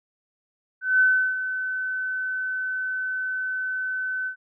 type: tone with ADSR envelope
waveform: sine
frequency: 1517 Hz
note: F#6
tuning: 43 cents sharp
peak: -14 dBFS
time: 0.81-4.36 s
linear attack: 190 ms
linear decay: 350 ms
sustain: -11 dB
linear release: 94 ms
effects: none